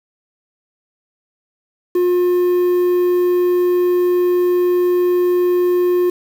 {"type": "tone with quantisation", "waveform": "triangle", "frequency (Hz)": 356.8, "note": "F4", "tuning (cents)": 37, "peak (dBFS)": -10, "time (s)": [1.95, 6.1], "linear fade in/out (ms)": 5, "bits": 6, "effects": []}